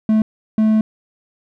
triangle tone bursts at uneven times, 217.5 Hz, A3, 20 cents flat, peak -9 dBFS, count 2, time 0.09-0.22 / 0.58-0.81 s, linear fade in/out 2 ms, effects none

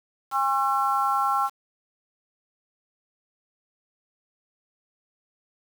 harmonic tone, 270 Hz, C#4, 45 cents flat, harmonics 3 / 4 / 5, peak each -25 / -25 / -25 dBFS, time 0.31-1.5 s, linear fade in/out 50 ms, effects 7-bit

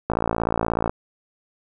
click train, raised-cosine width 1 ms, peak -7 dBFS, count 46, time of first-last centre 0.1-0.895 s, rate 56.6 Hz, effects none

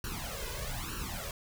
pink noise with flanger, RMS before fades -38 dBFS, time 0.04-1.31 s, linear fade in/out 2 ms, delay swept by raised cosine 0.7 to 2 ms, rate 1.1 Hz, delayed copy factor +1, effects none

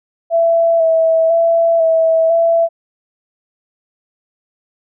sine tone with vibrato, 659.3 Hz, E5, in tune, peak -9 dBFS, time 0.3-2.69 s, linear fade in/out 50 ms, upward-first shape square, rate 1 Hz, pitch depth 22 cents each way, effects none

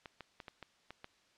clicks, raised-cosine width 0.3 ms, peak -30 dBFS, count 7, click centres 0.058 / 0.207 / 0.402 / 0.482 / 0.627 / 0.906 / 1.044 s, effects white hiss -69 dBFS RMS until 1.37 s + low-pass 5000 Hz 12 dB/octave

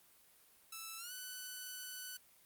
5% pulse tone with pitch glide, 1318.5 to 1497.2 Hz, E6 to F#6, 0 to +20 cents, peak -34 dBFS, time 0.72-2.17 s, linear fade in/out 5 ms, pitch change +220 cents, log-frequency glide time 0.97-1.12 s, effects white hiss -66 dBFS RMS until 2.45 s + Opus 32 kbps

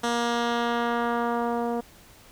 10% pulse tone with low-pass filter sweep, 236.4 Hz, A#3, 24 cents sharp, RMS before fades -26 dBFS, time 0.03-1.81 s, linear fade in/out 10 ms, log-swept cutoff 8100 to 590 Hz, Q 0.92, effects pink hiss -52 dBFS RMS until 2.31 s

